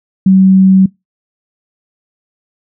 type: tone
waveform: sine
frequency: 190 Hz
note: F#3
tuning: 46 cents sharp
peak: -3 dBFS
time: 0.26-0.86 s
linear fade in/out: 5 ms
effects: noise-tail reverb RT60 0.2 s tail -24 dB re dry